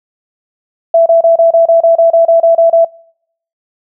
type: tone bursts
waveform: sine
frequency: 665 Hz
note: E5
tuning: 15 cents sharp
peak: -3 dBFS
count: 13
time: 0.94-2.848 s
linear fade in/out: 5 ms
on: 120 ms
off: 29 ms
effects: noise-tail reverb RT60 0.7 s tail -26 dB re dry